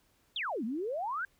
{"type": "exponential two-way sweep", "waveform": "sine", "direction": "down then up", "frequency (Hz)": [3784, 207.7, 1620], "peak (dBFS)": -32, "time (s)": [0.36, 1.25], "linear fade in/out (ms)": 2, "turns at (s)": 0.64, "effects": ["pink hiss -70 dBFS RMS until 1.39 s"]}